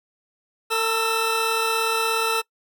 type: tone pair together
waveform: 20% pulse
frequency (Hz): 451.8 / 1318.5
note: A4 / E6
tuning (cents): +46 / 0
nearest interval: octave + perfect fifth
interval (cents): 1854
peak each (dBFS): -18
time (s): 0.7-2.42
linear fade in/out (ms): 20
effects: noise-tail reverb RT60 0.1 s tail -23 dB re dry